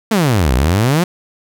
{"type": "exponential two-way sweep", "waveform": "sawtooth", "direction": "down then up", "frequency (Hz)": [233.1, 59.1, 186.5], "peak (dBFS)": -7, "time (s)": [0.11, 1.04], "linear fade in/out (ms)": 5, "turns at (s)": 0.54, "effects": []}